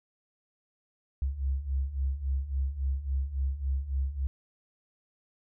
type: beating tone pair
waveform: sine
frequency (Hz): 65.41 / 69.01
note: C2 / C#2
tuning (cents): 0 / -7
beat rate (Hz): 3.6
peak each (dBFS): -33 / -29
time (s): 1.22-4.27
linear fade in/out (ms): 0
effects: none